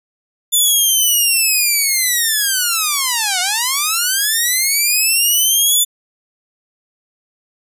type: linear two-way sweep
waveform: 5% pulse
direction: down then up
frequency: 3520 to 706 to 3520 Hz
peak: -3 dBFS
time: 0.52-5.85 s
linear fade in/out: 20 ms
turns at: 3.4 s
effects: resampled to 32000 Hz